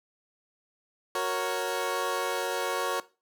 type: chord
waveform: 20% pulse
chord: F# major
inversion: none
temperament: equal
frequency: 370 / 466.2 / 554.4 Hz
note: F#4 / A#4 / C#5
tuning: 0 / 0 / 0 cents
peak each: -28 / -27 / -27 dBFS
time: 1.15-3 s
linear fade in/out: 2 ms
effects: noise-tail reverb RT60 0.3 s tail -18 dB re dry